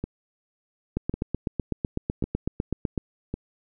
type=two click trains; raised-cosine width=3 ms; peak=-12 / -16 dBFS; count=17 / 4; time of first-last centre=0.97-2.978 / 0.04-3.34 s; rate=7.97 / 0.909 Hz; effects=none

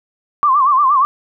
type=tone with vibrato; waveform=sine; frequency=1108.7 Hz; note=C#6; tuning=in tune; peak=-9 dBFS; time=0.43-1.05 s; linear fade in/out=0 ms; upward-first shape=sine; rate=8.5 Hz; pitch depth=130 cents each way; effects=none

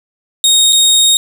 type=tone with dropouts; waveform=25% pulse; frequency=3729 Hz; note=A#7; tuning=in tune; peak=-3 dBFS; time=0.44-1.17 s; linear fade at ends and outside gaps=1 ms; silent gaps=0.725-0.729 s; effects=none

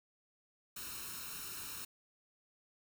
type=noise with comb filter; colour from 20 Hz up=white; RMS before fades=-45 dBFS; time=0.76-1.85 s; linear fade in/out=5 ms; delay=0.74 ms; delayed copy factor=+0.75; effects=none

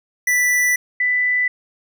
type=tone pair in turn; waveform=square / sine; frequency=1975.5 / 1989.2 Hz; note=B6 / B6; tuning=0 / +12 cents; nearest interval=unison; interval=12 cents; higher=second; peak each=-15 dBFS; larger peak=neither; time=0.27-0.76 / 1-1.48 s; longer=first; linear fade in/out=5 ms; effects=none

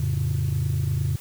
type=chord; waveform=sine; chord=F augmented; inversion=none; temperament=equal; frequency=87.31 / 110 / 138.59 Hz; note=F2 / A2 / C#3; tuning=0 / 0 / 0 cents; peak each=-25 / -25 / -23 dBFS; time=0-1.16 s; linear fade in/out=5 ms; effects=tanh soft clip ceiling -17 dBFS + white hiss -45 dBFS RMS until 1.2 s

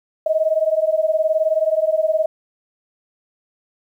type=beating tone pair; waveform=sine; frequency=622.3 / 641.3 Hz; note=D#5 / E5; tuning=0 / -48 cents; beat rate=19 Hz; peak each=-18 / -18 dBFS; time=0.26-2.26 s; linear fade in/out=5 ms; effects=9-bit

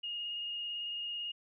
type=tone with vibrato; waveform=sine; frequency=2853 Hz; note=F7; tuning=36 cents sharp; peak=-36 dBFS; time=0.03-1.32 s; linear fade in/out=10 ms; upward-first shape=sine; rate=18 Hz; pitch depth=13 cents each way; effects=none

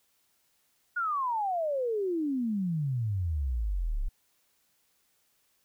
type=exponential sweep; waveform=sine; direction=down; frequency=1466 to 30.93 Hz; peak=-27 dBFS; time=0.96-4.09 s; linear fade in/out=10 ms; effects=white hiss -71 dBFS RMS until 5.64 s

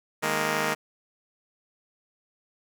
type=chord; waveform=5% pulse; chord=D# suspended fourth; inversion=none; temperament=just; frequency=155.56 / 207.4 / 233.3 Hz; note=D#3 / G#3 / A#3; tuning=0 / -2 / +2 cents; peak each=-19 dBFS; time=0.22-0.75 s; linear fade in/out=20 ms; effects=none

